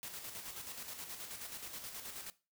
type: noise with tremolo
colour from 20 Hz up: white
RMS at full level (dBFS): -45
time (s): 0.03-2.3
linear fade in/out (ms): 0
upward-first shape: square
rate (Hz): 9.4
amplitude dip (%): 45
effects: noise-tail reverb RT60 0.3 s tail -18 dB re dry